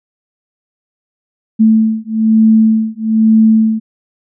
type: beating tone pair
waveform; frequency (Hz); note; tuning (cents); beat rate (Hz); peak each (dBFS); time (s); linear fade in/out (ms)
sine; 220 / 221.1; A3 / A3; 0 / +9; 1.1; -10; 1.59-3.8; 20
effects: none